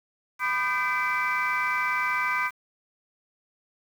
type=tone cluster; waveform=sine; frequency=998 / 1213 / 1546 / 2025 / 2330 Hz; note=B5 / D#6 / G6 / B6 / D7; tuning=+18 / -44 / -24 / +43 / -14 cents; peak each=-29 dBFS; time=0.39-2.51 s; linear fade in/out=50 ms; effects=tanh soft clip ceiling -17 dBFS + 8-bit